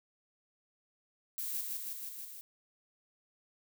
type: noise with echo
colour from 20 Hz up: violet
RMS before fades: -38 dBFS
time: 1.38-1.61 s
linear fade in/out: 0 ms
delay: 160 ms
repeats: 5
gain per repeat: -2 dB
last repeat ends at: 2.41 s
effects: none